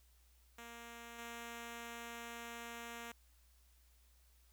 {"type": "tone with level steps", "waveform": "5% pulse", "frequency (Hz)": 234.2, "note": "A#3", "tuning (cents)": 8, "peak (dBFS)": [-39, -35], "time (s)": [0.58, 3.12], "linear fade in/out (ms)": 5, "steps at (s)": 1.18, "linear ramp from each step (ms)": 10, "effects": ["added 60 Hz sine -66 dBFS peak until 4.52 s", "white hiss -73 dBFS RMS until 4.52 s"]}